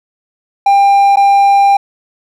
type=tone with dropouts; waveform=triangle; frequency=797 Hz; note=G5; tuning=28 cents sharp; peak=-3 dBFS; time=0.66-1.77 s; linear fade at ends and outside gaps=5 ms; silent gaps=1.159-1.169 s; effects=none